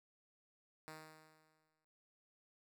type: tone with exponential decay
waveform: 5% pulse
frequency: 156.7 Hz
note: D#3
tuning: 13 cents sharp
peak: -37 dBFS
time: 0.88-1.85 s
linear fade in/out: 0 ms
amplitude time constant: 210 ms
effects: none